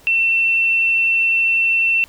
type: tone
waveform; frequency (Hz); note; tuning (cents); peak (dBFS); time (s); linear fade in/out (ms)
sine; 2694; E7; +37; -13; 0.07-2.04; 0
effects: pink hiss -48 dBFS RMS until 2.08 s